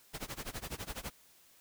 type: noise with tremolo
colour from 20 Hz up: pink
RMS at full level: -39 dBFS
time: 0.13-1.11 s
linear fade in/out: 20 ms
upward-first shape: sine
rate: 12 Hz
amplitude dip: 95%
effects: white hiss -63 dBFS RMS until 1.6 s